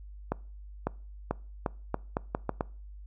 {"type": "accelerating click train", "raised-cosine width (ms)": 1, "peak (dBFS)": -14, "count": 9, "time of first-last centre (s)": [0.32, 2.609], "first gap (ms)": 550, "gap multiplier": 0.8, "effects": ["noise-tail reverb RT60 0.4 s tail -23 dB re dry", "added 50 Hz sine -43 dBFS peak until 3.06 s"]}